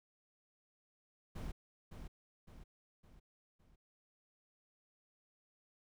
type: noise with echo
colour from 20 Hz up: brown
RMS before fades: -43 dBFS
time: 1.35-1.52 s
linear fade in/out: 10 ms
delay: 560 ms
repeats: 4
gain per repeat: -6 dB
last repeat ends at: 3.76 s
effects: none